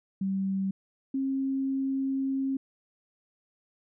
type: tone pair in turn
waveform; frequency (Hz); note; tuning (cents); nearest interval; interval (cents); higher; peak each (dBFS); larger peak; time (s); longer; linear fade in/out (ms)
sine; 192.9 / 269; G3 / C4; -28 / +48; tritone; 576; second; -26; neither; 0.21-0.71 / 1.14-2.57; second; 5
effects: none